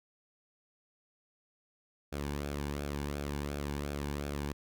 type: tone with flanger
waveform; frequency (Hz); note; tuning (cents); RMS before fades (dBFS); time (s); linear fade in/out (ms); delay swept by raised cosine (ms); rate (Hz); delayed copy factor
sawtooth; 72; D2; -34; -37; 2.12-4.53; 10; 1 to 1.58; 2.8; -0.55
effects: none